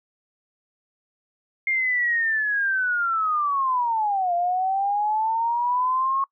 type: linear two-way sweep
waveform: sine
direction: down then up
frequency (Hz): 2130 to 689 to 1094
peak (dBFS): -20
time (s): 1.67-6.24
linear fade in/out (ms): 2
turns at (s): 4.34
effects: noise-tail reverb RT60 0.1 s tail -23 dB re dry